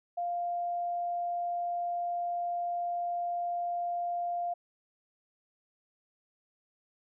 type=tone; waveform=sine; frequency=698.5 Hz; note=F5; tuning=in tune; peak=-30 dBFS; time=0.17-4.54 s; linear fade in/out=10 ms; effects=none